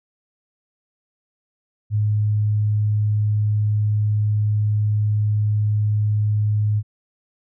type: tone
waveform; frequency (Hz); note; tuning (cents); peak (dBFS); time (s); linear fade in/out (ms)
sine; 105.5; G#2; +28; -16; 1.9-6.83; 50
effects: none